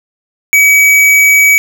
sine tone with hard clipping, 2275 Hz, C#7, 44 cents sharp, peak -5 dBFS, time 0.53-1.58 s, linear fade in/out 0 ms, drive 15 dB, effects none

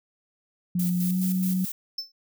sine tone with pitch glide, 178.4 to 185.23 Hz, F3 to F#3, +37 to +2 cents, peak -22 dBFS, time 0.75-1.65 s, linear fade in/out 5 ms, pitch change +65 cents, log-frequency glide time 1-1.2 s
violet noise with tremolo, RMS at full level -33 dBFS, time 0.79-1.72 s, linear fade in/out 5 ms, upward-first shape square, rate 4.7 Hz, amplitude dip 55%
triangle tone with exponential decay, 5290 Hz, E8, 5 cents sharp, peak -24 dBFS, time 1.98-2.12 s, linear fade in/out 5 ms, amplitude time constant 30 ms
effects none

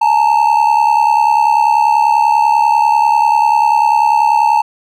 triangle ring-modulated tone, 886 Hz, A5, 12 cents sharp, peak -3 dBFS, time 0.01-4.62 s, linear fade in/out 10 ms, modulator 35.1 Hz, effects none

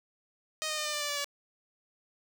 5% pulse tone with pitch steps, 622.3 / 614.8 / 607.4 / 600.1 / 592.8 / 585.7 / 578.6 / 571.6 Hz, D#5 / D#5 / D#5 / D5 / D5 / D5 / D5 / D5, 0 / -21 / -42 / +37 / +16 / -5 / -26 / -47 cents, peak -20 dBFS, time 0.62-1.244 s, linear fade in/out 0 ms, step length 78 ms, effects none

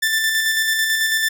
sawtooth tone with tremolo, 1771 Hz, A6, 11 cents sharp, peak -12 dBFS, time 0.02-1.29 s, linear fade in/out 10 ms, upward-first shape square, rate 9.1 Hz, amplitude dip 30%, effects none

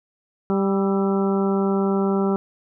harmonic tone with a mistuned harmonic, 196 Hz, G3, in tune, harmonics 1 / 2 / 3 / 4 / 5 / 6 / 7, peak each -20 / -22 / -32 / -31 / -34 / -37 / -33 dBFS, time 0.5-2.36 s, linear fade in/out 0 ms, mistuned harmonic 7, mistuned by -52 cents, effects none

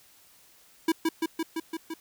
square tone with echo, 325.3 Hz, E4, 23 cents flat, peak -21 dBFS, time 0.88-0.92 s, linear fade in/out 5 ms, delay 170 ms, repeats 6, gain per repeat -2 dB, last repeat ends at 1.94 s, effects white hiss -58 dBFS RMS until 2 s

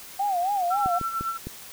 sine tone with vibrato, 756 Hz, F#5, 37 cents sharp, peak -22 dBFS, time 0.19-0.99 s, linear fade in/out 10 ms, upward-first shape sine, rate 3.7 Hz, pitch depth 150 cents each way
sine tone with tremolo, 1344 Hz, E6, 33 cents sharp, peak -24 dBFS, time 0.7-1.38 s, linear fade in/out 20 ms, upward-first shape sine, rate 9 Hz, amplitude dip 60%
clicks, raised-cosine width 3 ms, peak -20 dBFS, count 4, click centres 0.86 / 1.013 / 1.21 / 1.47 s
effects white hiss -43 dBFS RMS until 1.72 s

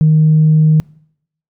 sine tone, 155.56 Hz, D#3, in tune, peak -5 dBFS, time 0.01-0.8 s, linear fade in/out 0 ms, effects noise-tail reverb RT60 0.7 s tail -26 dB re dry + tanh soft clip ceiling -2 dBFS

